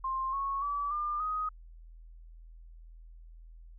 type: tone with pitch steps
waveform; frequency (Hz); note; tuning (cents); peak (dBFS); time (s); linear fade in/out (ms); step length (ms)
sine; 1056 / 1102.1 / 1150.2 / 1200.5 / 1252.9; C6 / C#6 / D6 / D6 / D#6; +16 / -10 / -36 / +38 / +12; -30; 0.04-1.49; 5; 290
effects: added 41 Hz sine -48 dBFS peak until 3.78 s